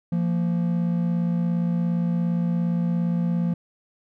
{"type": "tone pair together", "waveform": "triangle", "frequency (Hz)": [172.02, 229.3], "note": ["F3", "A#3"], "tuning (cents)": [-26, -28], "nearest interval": "perfect fourth", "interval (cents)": 498, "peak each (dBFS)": [-19, -27], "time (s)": [0.12, 3.54], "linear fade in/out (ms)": 5, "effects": []}